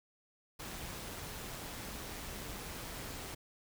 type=noise with amplitude modulation; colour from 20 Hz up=pink; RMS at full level=-43 dBFS; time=0.59-3.35 s; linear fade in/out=10 ms; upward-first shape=sine; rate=177 Hz; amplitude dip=30%; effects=none